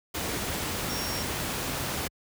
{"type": "tone in noise", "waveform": "sine", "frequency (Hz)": 5560, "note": "F8", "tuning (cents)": -9, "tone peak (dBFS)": -35, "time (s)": [0.89, 1.23], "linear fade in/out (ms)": 10, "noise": "pink", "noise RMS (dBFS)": -31, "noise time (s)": [0.14, 2.08], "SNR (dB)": -7, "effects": ["high-pass 60 Hz 12 dB/octave"]}